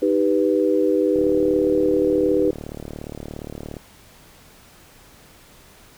sine chord, Eb augmented, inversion none, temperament equal, 311.1 / 392 / 493.9 Hz, Eb4 / G4 / B4, 0 / 0 / 0 cents, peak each -20 dBFS, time 0.02-2.51 s, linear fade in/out 5 ms
click train, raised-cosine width 2 ms, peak -19 dBFS, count 98, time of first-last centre 1.16-3.768 s, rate 37.2 Hz
effects pink hiss -49 dBFS RMS until 5.97 s

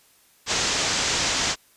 white low-pass noise, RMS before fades -24 dBFS, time 0.46-1.56 s, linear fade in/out 50 ms, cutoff 7300 Hz, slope 48 dB/octave, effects white hiss -58 dBFS RMS until 1.76 s + resampled to 32000 Hz

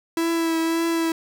45% pulse tone with vibrato, 329.6 Hz, E4, in tune, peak -20 dBFS, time 0.17-1.12 s, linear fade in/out 2 ms, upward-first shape triangle, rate 1.8 Hz, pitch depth 23 cents each way, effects none

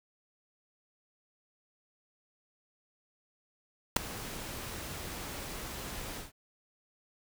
pink noise with ADSR envelope, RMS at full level -20 dBFS, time 3.96-6.32 s, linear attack 6 ms, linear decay 5 ms, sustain -21 dB, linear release 150 ms, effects none

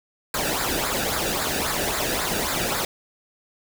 pink noise with flanger, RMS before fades -25 dBFS, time 0.34-2.85 s, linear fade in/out 2 ms, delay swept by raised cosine 0.33 to 0.97 ms, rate 3.7 Hz, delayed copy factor -0.65, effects none

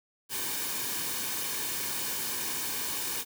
white noise with comb filter, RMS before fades -33 dBFS, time 0.29-3.25 s, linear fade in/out 50 ms, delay 1.5 ms, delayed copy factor -0.55, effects none

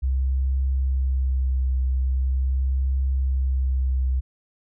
sine tone with vibrato, 65.41 Hz, C2, in tune, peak -19 dBFS, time 0.02-4.21 s, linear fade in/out 20 ms, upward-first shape triangle, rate 0.42 Hz, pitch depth 25 cents each way, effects none

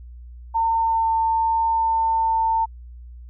sine tone with pitch glide, 907 to 900.2 Hz, A#5 to A5, -48 to +39 cents, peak -17 dBFS, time 0.54-2.66 s, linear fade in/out 20 ms, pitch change -13 cents, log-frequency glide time 0.77-1.07 s, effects added 60 Hz sine -37 dBFS peak until 3.29 s

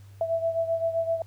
sine beating tone pair, 659.3 / 667 Hz, E5 / E5, 0 / +20 cents, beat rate 7.7 Hz, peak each -25 / -30 dBFS, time 0.21-1.22 s, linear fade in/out 2 ms, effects added 99 Hz sine -45 dBFS peak until 1.26 s + pink hiss -61 dBFS RMS until 1.26 s

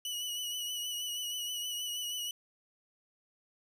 sawtooth tone with vibrato, 2943 Hz, F#7, 10 cents flat, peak -32 dBFS, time 0.05-2.31 s, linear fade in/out 2 ms, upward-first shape triangle, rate 6.3 Hz, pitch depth 41 cents each way, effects none

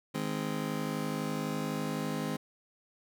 30% pulse chord, Ab major, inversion second, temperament just, 155.74 / 207.7 / 259.6 Hz, Eb3 / Ab3 / C4, +2 / 0 / -13 cents, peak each -34 dBFS, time 0.14-2.37 s, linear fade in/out 10 ms, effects none

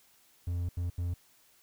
triangle tone bursts at uneven times, 87.31 Hz, F2, in tune, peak -28 dBFS, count 3, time 0.47-0.69 / 0.77-0.9 / 0.98-1.14 s, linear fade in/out 5 ms, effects white hiss -64 dBFS RMS until 1.62 s

